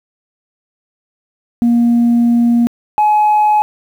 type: tone pair in turn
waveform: sine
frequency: 236.5 / 846 Hz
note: A#3 / G#5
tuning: +25 / +32 cents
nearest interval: octave + minor seventh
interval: 2207 cents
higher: second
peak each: -6 dBFS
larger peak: neither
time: 1.62-2.67 / 2.98-3.62 s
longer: first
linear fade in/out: 0 ms
effects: tanh soft clip ceiling -6 dBFS + 7-bit